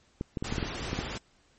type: clicks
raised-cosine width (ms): 3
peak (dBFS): -18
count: 8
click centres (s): 0.211 / 0.372 / 0.425 / 0.525 / 0.582 / 0.628 / 0.931 / 0.99
type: noise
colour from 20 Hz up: pink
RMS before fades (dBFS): -36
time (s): 0.44-1.18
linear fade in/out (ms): 5
effects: pink hiss -65 dBFS RMS until 1.58 s + MP3 32 kbps